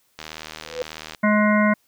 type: click train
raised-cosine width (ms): 0.2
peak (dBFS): -16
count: 76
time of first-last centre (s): 0.19-1.148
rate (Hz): 78.3
type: tone with exponential growth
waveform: sine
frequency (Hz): 499.1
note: B4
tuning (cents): +18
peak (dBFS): -19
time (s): 0.63-0.82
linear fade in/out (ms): 0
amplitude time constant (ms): 41
type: harmonic tone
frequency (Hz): 210.7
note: G#3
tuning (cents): +25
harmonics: 1 / 3 / 5 / 7 / 9 / 10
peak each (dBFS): -17 / -22 / -24 / -25 / -27 / -27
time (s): 1.23-1.74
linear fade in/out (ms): 10
effects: white hiss -64 dBFS RMS until 1.87 s